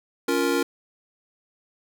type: chord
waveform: square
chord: Bb minor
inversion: first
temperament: just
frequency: 279.7 / 349.6 / 466.2 Hz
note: Db4 / F4 / Bb4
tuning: +16 / +2 / 0 cents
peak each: -26 dBFS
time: 0.28-0.63 s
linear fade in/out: 5 ms
effects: none